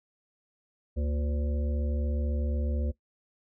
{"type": "harmonic tone with a mistuned harmonic", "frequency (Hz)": 72, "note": "D2", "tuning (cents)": -34, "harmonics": [1, 3, 5, 7, 8], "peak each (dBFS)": [-27, -37, -43, -42, -44], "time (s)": [0.96, 2.92], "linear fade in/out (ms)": 20, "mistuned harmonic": 3, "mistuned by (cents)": 110, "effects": ["noise-tail reverb RT60 0.1 s tail -18 dB re dry"]}